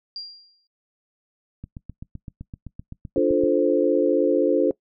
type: tone with exponential decay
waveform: sine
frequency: 4771 Hz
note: D8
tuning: 26 cents sharp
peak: -29 dBFS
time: 0.16-0.67 s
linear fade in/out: 1 ms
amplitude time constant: 110 ms
type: click train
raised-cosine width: 5 ms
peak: -23 dBFS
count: 15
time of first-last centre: 1.64-3.437 s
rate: 7.79 Hz
type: chord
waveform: sine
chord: D minor seventh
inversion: none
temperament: equal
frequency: 293.7 / 349.2 / 440 / 523.3 Hz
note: D4 / F4 / A4 / C5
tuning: 0 / 0 / 0 / 0 cents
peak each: -22 dBFS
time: 3.16-4.71 s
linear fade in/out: 2 ms
effects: noise-tail reverb RT60 0.1 s tail -21 dB re dry